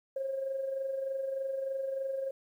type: tone with amplitude modulation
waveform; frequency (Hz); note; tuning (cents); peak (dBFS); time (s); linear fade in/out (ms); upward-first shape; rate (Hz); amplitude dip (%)
sine; 538; C5; +48; -29; 0.16-2.31; 5; sine; 23.3; 50
effects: tanh soft clip ceiling -25 dBFS + 11-bit